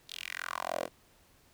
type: tone with high-pass filter sweep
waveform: 10% pulse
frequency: 43.37 Hz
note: F1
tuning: 11 cents flat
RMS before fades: -38 dBFS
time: 0.07-0.89 s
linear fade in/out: 50 ms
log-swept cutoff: 4000 to 420 Hz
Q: 3.7
effects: pink hiss -64 dBFS RMS until 1.53 s